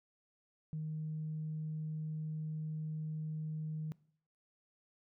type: tone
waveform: sine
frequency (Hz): 155.56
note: D#3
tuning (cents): 0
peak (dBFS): -36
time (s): 0.73-3.92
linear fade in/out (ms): 0
effects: noise-tail reverb RT60 0.6 s tail -22 dB re dry + tanh soft clip ceiling -32 dBFS